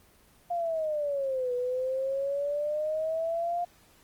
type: exponential two-way sweep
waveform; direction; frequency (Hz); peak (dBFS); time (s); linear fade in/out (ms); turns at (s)
sine; down then up; 705 to 490 to 705; -27; 0.5-3.65; 10; 1.54
effects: pink hiss -60 dBFS RMS until 4.03 s + Opus 24 kbps